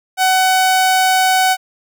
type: tone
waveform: sawtooth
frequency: 750 Hz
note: F#5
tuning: 23 cents sharp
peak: -7 dBFS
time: 0.17-1.57 s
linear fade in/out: 50 ms
effects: none